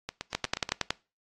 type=two click trains; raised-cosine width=0.2 ms; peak=-9 / -16 dBFS; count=7 / 6; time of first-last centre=0.35-0.906 / 0.09-0.691 s; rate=10.8 / 8.32 Hz; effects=noise-tail reverb RT60 0.3 s tail -23 dB re dry + AAC 32 kbps